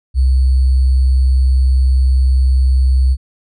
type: tone with sample-and-hold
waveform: sine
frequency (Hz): 65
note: C2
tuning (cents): -11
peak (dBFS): -8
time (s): 0.14-3.17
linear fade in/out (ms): 50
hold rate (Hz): 4410
effects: resampled to 22050 Hz